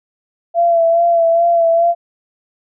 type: tone with vibrato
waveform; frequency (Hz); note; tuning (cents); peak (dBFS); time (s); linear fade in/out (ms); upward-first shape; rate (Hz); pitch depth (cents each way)
sine; 675; E5; +41; -9; 0.54-1.95; 50; sine; 2.4; 31
effects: none